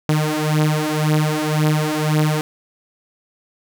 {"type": "beating tone pair", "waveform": "sawtooth", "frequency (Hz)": [152.3, 154.2], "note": ["D#3", "D#3"], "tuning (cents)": [-37, -15], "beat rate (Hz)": 1.9, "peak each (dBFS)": -15, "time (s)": [0.09, 2.41], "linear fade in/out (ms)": 0, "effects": []}